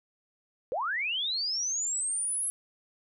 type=linear sweep; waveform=sine; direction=up; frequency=451.1 to 10970 Hz; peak=-28 dBFS; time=0.72-2.5 s; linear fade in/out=0 ms; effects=none